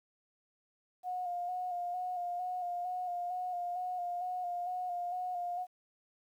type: tone with vibrato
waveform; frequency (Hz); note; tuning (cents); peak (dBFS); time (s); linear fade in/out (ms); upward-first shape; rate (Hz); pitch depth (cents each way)
sine; 717; F5; +45; -34; 1.03-5.67; 50; square; 2.2; 27
effects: 11-bit